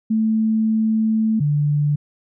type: tone pair in turn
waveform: sine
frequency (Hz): 220 / 146.83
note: A3 / D3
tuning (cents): 0 / 0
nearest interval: perfect fifth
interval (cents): 700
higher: first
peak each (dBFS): -15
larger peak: neither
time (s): 0.1-1.4 / 1.4-1.96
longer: first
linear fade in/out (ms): 10
effects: none